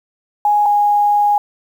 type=tone pair in turn; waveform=sine; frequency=830.6 / 825.3 Hz; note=G#5 / G#5; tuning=0 / -11 cents; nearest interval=unison; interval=11 cents; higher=first; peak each=-10 dBFS; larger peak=neither; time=0.45-0.66 / 0.66-1.38 s; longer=second; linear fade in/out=2 ms; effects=7-bit